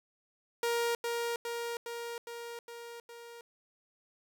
sawtooth tone with echo, 470 Hz, A#4, 14 cents sharp, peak -25 dBFS, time 0.63-0.95 s, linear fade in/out 2 ms, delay 410 ms, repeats 6, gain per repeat -3 dB, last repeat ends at 3.41 s, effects none

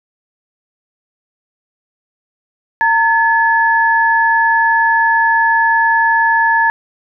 sine tone pair together, 914.3 / 1715 Hz, A#5 / A6, -34 / -45 cents, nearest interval major seventh, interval 1089 cents, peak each -12 dBFS, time 2.81-6.7 s, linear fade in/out 0 ms, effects none

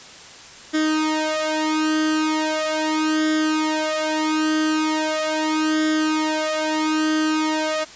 sawtooth tone with flanger, 311.1 Hz, D#4, in tune, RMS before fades -21 dBFS, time 0.73-7.85 s, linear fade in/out 20 ms, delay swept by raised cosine 0.58 to 2.58 ms, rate 0.39 Hz, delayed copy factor +0.9, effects white hiss -41 dBFS RMS until 7.95 s + resampled to 16000 Hz

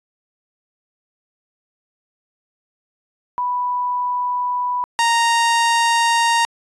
sine / sawtooth tone pair in turn, 987 / 929.7 Hz, B5 / A#5, -1 / -5 cents, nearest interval minor second, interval 104 cents, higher first, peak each -18 / -10 dBFS, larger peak second, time 3.38-4.84 / 4.99-6.45 s, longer neither, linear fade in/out 0 ms, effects resampled to 22050 Hz

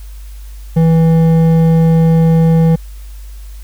triangle tone with hard clipping, 163.5 Hz, E3, 14 cents flat, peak -8 dBFS, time 0.76-2.76 s, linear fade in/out 10 ms, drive 12 dB, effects added 50 Hz sine -27 dBFS peak until 3.63 s + white hiss -45 dBFS RMS until 3.63 s

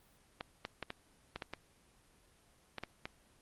clicks, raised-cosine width 0.3 ms, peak -23 dBFS, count 10, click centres 0.409 / 0.651 / 0.827 / 0.904 / 1.36 / 1.422 / 1.536 / 2.783 / 2.836 / 3.055 s, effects pink hiss -67 dBFS RMS until 3.41 s + Opus 24 kbps

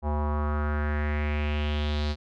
square tone with low-pass filter sweep, 74.5 Hz, D2, 25 cents sharp, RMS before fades -27 dBFS, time 0.02-2.16 s, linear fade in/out 50 ms, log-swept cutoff 860 to 4400 Hz, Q 3.6, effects none

